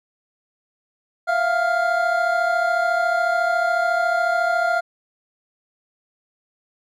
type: tone cluster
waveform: triangle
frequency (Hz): 672 / 706 / 1400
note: E5 / F5 / F6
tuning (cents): +33 / +19 / +4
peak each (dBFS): -20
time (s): 1.27-4.81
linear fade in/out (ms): 20
effects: none